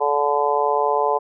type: harmonic tone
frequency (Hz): 145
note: D3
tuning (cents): -22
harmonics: 3 / 4 / 5 / 6 / 7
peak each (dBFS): -22 / -24 / -24 / -22 / -23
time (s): 0-1.19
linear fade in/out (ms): 20
effects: none